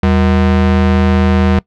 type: ring-modulated tone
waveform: square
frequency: 138.59 Hz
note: C#3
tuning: in tune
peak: -6 dBFS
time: 0.03-1.59 s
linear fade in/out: 2 ms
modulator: 57.7 Hz
effects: noise-tail reverb RT60 0.1 s tail -22 dB re dry + low-pass 3000 Hz 12 dB/octave